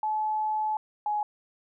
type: tone pair in turn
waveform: sine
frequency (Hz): 860 / 838.9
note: A5 / G#5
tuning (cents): -40 / +17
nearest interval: unison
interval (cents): 43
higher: first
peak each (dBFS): -25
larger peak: neither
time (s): 0.03-0.77 / 1.06-1.23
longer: first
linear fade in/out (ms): 2
effects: none